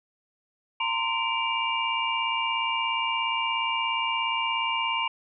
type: tone cluster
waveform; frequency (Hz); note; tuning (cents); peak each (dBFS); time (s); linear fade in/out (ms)
sine; 917 / 1034 / 2329 / 2813; A#5 / C6 / D7 / F7; -29 / -21 / -15 / +12; -30; 0.8-5.08; 5
effects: none